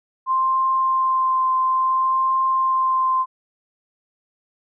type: tone with vibrato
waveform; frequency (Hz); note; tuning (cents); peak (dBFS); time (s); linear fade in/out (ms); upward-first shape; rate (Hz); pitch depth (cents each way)
sine; 1046.5; C6; 0; -16; 0.26-3.26; 50; triangle; 0.58; 12
effects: none